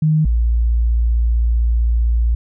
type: tone pair in turn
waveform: sine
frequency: 155.3 / 57.77 Hz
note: D#3 / A#1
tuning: -3 / -15 cents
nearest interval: octave + perfect fourth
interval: 1712 cents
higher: first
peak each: -11 / -12 dBFS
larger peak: first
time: 0.02-0.25 / 0.25-2.35 s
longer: second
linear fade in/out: 5 ms
effects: none